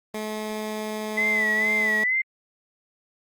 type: tone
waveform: 15% pulse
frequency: 214.9 Hz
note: A3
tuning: 41 cents flat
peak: -22 dBFS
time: 0.14-2.04 s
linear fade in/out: 5 ms
type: tone with vibrato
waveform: sine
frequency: 2003 Hz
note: B6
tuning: 24 cents sharp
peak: -20 dBFS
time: 1.17-2.22 s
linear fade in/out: 10 ms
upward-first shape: sine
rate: 2.2 Hz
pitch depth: 76 cents each way
effects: Opus 32 kbps